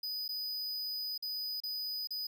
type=tone with dropouts; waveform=square; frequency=4978 Hz; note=D#8; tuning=in tune; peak=-36 dBFS; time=0.03-2.27 s; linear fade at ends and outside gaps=5 ms; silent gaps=0.28-0.289 / 1.178-1.224 / 1.603-1.635 / 2.073-2.106 s; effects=none